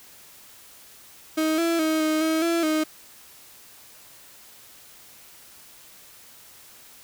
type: tone with pitch steps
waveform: 35% pulse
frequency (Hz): 314.6 / 334.5 / 315.4 / 311.6 / 318.7 / 336 / 311.2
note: D#4 / E4 / D#4 / D#4 / D#4 / E4 / D#4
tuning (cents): +19 / +25 / +24 / +3 / +42 / +33 / 0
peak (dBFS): -19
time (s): 1.37-2.84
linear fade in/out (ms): 10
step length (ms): 210
effects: white hiss -49 dBFS RMS until 7.03 s